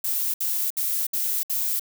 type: noise bursts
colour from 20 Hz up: violet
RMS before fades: -25 dBFS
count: 5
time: 0.04-1.796 s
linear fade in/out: 5 ms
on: 300 ms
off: 64 ms
effects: none